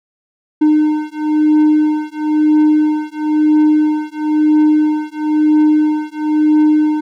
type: beating tone pair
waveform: triangle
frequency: 304.4 / 305.4 Hz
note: D#4 / D#4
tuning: -38 / -32 cents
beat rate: 1 Hz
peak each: -11 dBFS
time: 0.61-7.01 s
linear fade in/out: 10 ms
effects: none